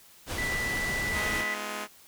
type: low-pass noise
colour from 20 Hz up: pink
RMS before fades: -34 dBFS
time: 0.26-1.45 s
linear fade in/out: 50 ms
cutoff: 11000 Hz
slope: 12 dB/octave
type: tone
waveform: sine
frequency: 1975.5 Hz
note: B6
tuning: in tune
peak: -29 dBFS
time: 0.38-1.54 s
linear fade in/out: 2 ms
type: chord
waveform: 5% pulse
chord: F half-diminished seventh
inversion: first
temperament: just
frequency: 209.5 / 251.4 / 314.3 / 349.2 Hz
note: Ab3 / Cb4 / Eb4 / F4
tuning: +15 / +31 / +18 / 0 cents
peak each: -25 / -29 / -31 / -31 dBFS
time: 1.12-1.88 s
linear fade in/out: 50 ms
effects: white hiss -55 dBFS RMS until 2.07 s